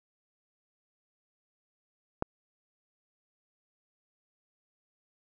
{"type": "click", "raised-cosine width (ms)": 1, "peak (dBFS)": -14, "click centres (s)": 2.224, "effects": []}